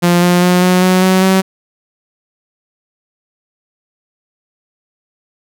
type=tone with pitch steps; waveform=sawtooth; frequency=174.61 / 177.05 / 179.52 / 182.02 / 184.57 / 187.14 / 189.75 Hz; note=F3 / F3 / F3 / F#3 / F#3 / F#3 / F#3; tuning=0 / +24 / +48 / -28 / -4 / +20 / +44 cents; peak=-4 dBFS; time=0.02-1.42 s; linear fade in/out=20 ms; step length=200 ms; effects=none